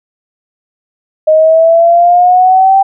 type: exponential sweep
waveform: sine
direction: up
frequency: 620 to 784 Hz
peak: -3 dBFS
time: 1.27-2.83 s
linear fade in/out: 10 ms
effects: none